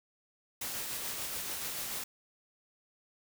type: noise with tremolo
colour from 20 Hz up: white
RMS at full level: -37 dBFS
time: 0.61-2.04 s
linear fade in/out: 5 ms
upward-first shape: sine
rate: 6.9 Hz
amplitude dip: 25%
effects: none